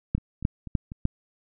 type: two click trains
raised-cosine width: 5 ms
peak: -24 / -10 dBFS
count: 4 / 4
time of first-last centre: 0.18-0.919 / 0.15-1.054 s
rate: 4.06 / 3.32 Hz
effects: none